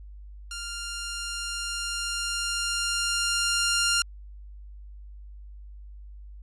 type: tone with level ramp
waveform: 10% pulse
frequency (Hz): 1396.9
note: F6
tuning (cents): 0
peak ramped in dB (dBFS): -26 to -13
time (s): 0.51-4.02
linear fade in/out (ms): 2
effects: added 50 Hz sine -41 dBFS peak until 6.42 s + resampled to 24000 Hz